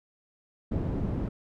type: low-pass noise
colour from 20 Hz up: white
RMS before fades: -30 dBFS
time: 0.71-1.29 s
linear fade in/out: 10 ms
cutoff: 220 Hz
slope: 12 dB/octave
effects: none